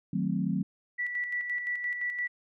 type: chord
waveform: sine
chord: D# diminished seventh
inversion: none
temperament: equal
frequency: 155.56 / 185 / 220 / 261.6 Hz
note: D#3 / F#3 / A3 / C4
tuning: 0 / 0 / 0 / 0 cents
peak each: -34 / -29 / -33 / -34 dBFS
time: 0.13-0.63 s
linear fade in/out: 5 ms
type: tone with tremolo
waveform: sine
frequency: 1957 Hz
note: B6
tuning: 16 cents flat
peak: -28 dBFS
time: 0.98-2.28 s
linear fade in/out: 20 ms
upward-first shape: square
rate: 5.8 Hz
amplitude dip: 45%
effects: none